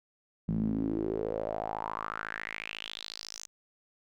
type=tone with band-pass filter sweep; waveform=sawtooth; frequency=54 Hz; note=A1; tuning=32 cents flat; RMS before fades=-35 dBFS; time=0.48-3.47 s; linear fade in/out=0 ms; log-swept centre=180 to 6600 Hz; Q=5.5; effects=none